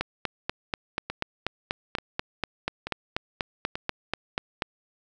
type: two click trains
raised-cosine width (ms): 0.3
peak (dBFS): -10 / -15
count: 20 / 4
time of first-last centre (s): 0.01-4.622 / 1.1-3.755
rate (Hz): 4.12 / 1.13
effects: none